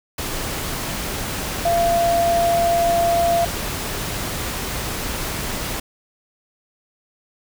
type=tone in noise; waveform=sine; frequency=684 Hz; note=F5; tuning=36 cents flat; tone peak=-15 dBFS; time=1.65-3.45 s; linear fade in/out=5 ms; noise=pink; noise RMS=-26 dBFS; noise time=0.18-5.8 s; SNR=+8 dB; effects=none